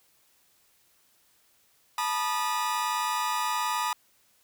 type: tone cluster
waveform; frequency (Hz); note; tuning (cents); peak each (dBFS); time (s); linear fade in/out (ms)
40% pulse; 874 / 973 / 1225; A5 / B5 / D#6; -12 / -26 / -27; -32 / -29 / -30; 1.98-3.93; 2
effects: white hiss -65 dBFS RMS until 4.43 s